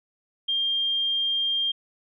sine tone, 3200 Hz, G7, 35 cents sharp, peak -22 dBFS, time 0.48-1.72 s, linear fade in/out 10 ms, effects none

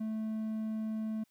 triangle tone, 218.7 Hz, A3, 10 cents flat, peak -31 dBFS, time 0-1.24 s, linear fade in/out 10 ms, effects white hiss -74 dBFS RMS until 1.3 s

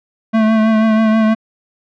square tone with vibrato, 220 Hz, A3, in tune, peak -10 dBFS, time 0.33-1.35 s, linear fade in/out 20 ms, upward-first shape triangle, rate 6.2 Hz, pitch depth 32 cents each way, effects low-pass 2000 Hz 12 dB/octave

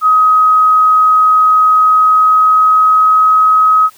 sine tone with pitch glide, 1263 to 1270.3 Hz, D#6 to D#6, +26 to +36 cents, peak -5 dBFS, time 0.01-3.9 s, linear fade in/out 50 ms, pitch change +10 cents, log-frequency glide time 1.72-3.31 s, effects white hiss -44 dBFS RMS until 3.97 s

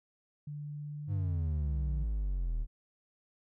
sine tone with pitch glide, 147.2 to 148.4 Hz, D3 to D3, +4 to +18 cents, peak -38 dBFS, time 0.47-2.04 s, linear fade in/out 5 ms, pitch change +14 cents, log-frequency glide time 0.77-1.21 s
triangle exponential sweep, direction down, 103.83 to 37.46 Hz, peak -28 dBFS, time 1.07-2.67 s, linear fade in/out 50 ms
effects none

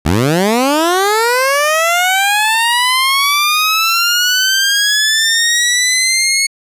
15% pulse linear sweep, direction up, 68.9 to 2195 Hz, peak -4 dBFS, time 0.05-6.47 s, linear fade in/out 10 ms, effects resampled to 32000 Hz

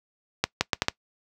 accelerating click train, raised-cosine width 0.2 ms, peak -3 dBFS, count 5, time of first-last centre 0.44-0.884 s, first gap 170 ms, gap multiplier 0.72, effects noise-tail reverb RT60 0.1 s tail -22 dB re dry + high-pass 60 Hz 12 dB/octave

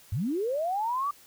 sine linear sweep, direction up, 82 to 1184 Hz, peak -26 dBFS, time 0.12-1.11 s, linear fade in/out 5 ms, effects white hiss -55 dBFS RMS until 1.26 s

